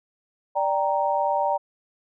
sine chord, G minor, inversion second, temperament equal, 587.3 / 784 / 932.3 Hz, D5 / G5 / Bb5, 0 / 0 / 0 cents, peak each -25 / -25 / -24 dBFS, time 0.55-1.58 s, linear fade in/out 20 ms, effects none

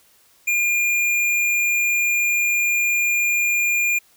sine tone with hard clipping, 2411 Hz, D7, 45 cents sharp, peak -18 dBFS, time 0.47-3.99 s, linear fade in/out 10 ms, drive 18 dB, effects white hiss -56 dBFS RMS until 4.16 s

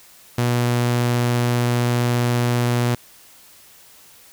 sawtooth tone, 121 Hz, B2, 35 cents flat, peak -13 dBFS, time 0.38-2.95 s, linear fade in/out 5 ms, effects white hiss -48 dBFS RMS until 4.32 s

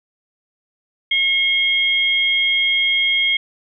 sine tone pair together, 2160 / 3240 Hz, C#7 / G#7, -45 / -43 cents, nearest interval perfect fifth, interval 702 cents, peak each -17 dBFS, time 1.11-3.37 s, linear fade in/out 5 ms, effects none

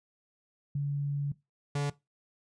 sine / 45% pulse tone pair in turn, 142.6 / 143.51 Hz, C#3 / D3, +49 / -40 cents, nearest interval unison, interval 11 cents, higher second, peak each -28 dBFS, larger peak neither, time 0.75-1.32 / 1.75-1.9 s, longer first, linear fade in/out 5 ms, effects noise-tail reverb RT60 0.2 s tail -19 dB re dry + resampled to 22050 Hz

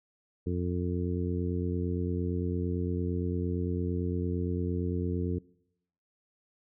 harmonic tone, 88.8 Hz, F2, 29 cents sharp, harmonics 1 / 2 / 3 / 4 / 5, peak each -31 / -34 / -36 / -37 / -38 dBFS, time 0.46-5.39 s, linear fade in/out 10 ms, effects noise-tail reverb RT60 0.8 s tail -23 dB re dry

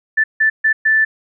sine tone bursts at uneven times, 1760 Hz, A6, in tune, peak -10 dBFS, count 4, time 0.17-0.24 / 0.4-0.5 / 0.64-0.73 / 0.85-1.05 s, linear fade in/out 10 ms, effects none

